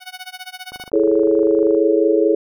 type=tone with tremolo; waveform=10% pulse; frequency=740 Hz; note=F#5; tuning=in tune; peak=-20 dBFS; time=0-0.9 s; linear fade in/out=50 ms; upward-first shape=sine; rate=15 Hz; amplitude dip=95%
type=click train; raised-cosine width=1 ms; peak=-24 dBFS; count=27; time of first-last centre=0.72-1.748 s; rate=25.3 Hz
type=chord; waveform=sine; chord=A major seventh; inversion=second; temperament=equal; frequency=329.6 / 415.3 / 440 / 554.4 Hz; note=E4 / G#4 / A4 / C#5; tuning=0 / 0 / 0 / 0 cents; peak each=-17 / -17 / -17 / -20 dBFS; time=0.93-2.35 s; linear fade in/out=5 ms
effects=none